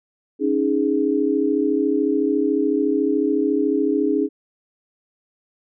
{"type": "chord", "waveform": "sine", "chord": "C# suspended second", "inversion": "none", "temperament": "equal", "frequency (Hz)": [277.2, 311.1, 415.3], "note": ["C#4", "D#4", "G#4"], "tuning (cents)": [0, 0, 0], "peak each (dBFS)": -21, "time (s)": [0.39, 4.29], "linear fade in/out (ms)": 50, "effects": []}